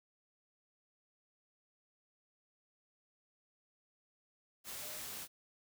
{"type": "tone in noise", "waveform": "sine", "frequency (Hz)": 607, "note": "D#5", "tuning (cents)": -43, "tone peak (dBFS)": -55, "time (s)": [4.8, 5.02], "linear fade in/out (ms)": 50, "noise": "white", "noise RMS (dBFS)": -45, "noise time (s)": [4.64, 5.28], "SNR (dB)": -13, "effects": []}